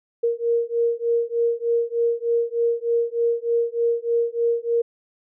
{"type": "beating tone pair", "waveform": "sine", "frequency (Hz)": [466.2, 469.5], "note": ["A#4", "A#4"], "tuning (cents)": [0, 12], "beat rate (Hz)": 3.3, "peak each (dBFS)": -22, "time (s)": [0.23, 4.82], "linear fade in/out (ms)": 10, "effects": []}